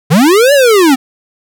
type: linear two-way sweep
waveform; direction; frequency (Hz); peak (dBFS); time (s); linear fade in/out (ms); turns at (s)
square; up then down; 134.1 to 587.3 to 247.5; -5; 0.1-0.96; 20; 0.53
effects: none